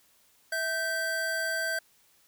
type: tone pair together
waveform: square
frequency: 655 / 1556.2 Hz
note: E5 / G6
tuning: -11 / -13 cents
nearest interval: octave + minor third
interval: 1498 cents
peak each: -35 / -30 dBFS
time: 0.52-1.79 s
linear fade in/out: 5 ms
effects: white hiss -64 dBFS RMS until 2.27 s